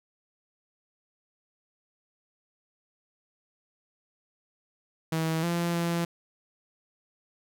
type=tone with pitch steps; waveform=sawtooth; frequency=161.3 / 171.3 / 170.1 Hz; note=E3 / F3 / F3; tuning=-37 / -33 / -45 cents; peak=-22 dBFS; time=5.12-6.05 s; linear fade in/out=5 ms; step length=310 ms; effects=none